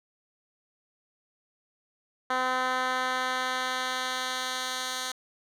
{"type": "tone with band-pass filter sweep", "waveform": "10% pulse", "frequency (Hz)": 256, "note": "C4", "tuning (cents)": -38, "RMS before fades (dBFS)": -30, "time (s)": [2.3, 5.12], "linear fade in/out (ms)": 5, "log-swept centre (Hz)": [1300, 5000], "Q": 0.78, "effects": []}